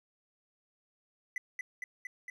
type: tone with echo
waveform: triangle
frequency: 2000 Hz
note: B6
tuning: 21 cents sharp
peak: -31 dBFS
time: 1.36-1.38 s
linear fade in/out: 2 ms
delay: 230 ms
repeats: 4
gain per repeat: -2 dB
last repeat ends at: 2.3 s
effects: none